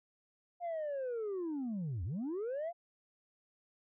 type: linear two-way sweep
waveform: sine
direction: down then up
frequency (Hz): 711 to 77.78 to 711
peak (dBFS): -33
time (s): 0.6-2.73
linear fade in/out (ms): 50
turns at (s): 2.04
effects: tanh soft clip ceiling -34 dBFS